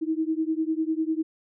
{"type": "beating tone pair", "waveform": "sine", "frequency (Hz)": [314.7, 324.7], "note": ["D#4", "E4"], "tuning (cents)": [20, -26], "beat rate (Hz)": 10, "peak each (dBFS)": [-26, -27], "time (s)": [0.01, 1.23], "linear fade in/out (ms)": 20, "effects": []}